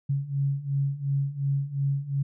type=beating tone pair; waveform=sine; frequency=137.6 / 140.4 Hz; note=C#3 / C#3; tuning=-12 / +22 cents; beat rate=2.8 Hz; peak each=-29 / -26 dBFS; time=0.09-2.23 s; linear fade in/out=10 ms; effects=none